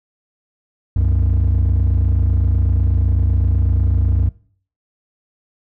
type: tone pair together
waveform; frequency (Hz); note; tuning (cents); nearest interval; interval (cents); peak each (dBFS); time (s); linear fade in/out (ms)
triangle; 65.4 / 93.38; C2 / F#2; 0 / +16; tritone; 616; -12; 0.96-4.29; 5
effects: noise-tail reverb RT60 0.5 s tail -21 dB re dry + tanh soft clip ceiling -8 dBFS